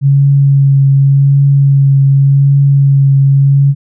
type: tone with vibrato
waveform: sine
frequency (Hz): 138.59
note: C#3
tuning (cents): 0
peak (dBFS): -4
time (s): 0.01-3.75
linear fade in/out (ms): 50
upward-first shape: triangle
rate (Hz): 0.87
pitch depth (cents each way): 18
effects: none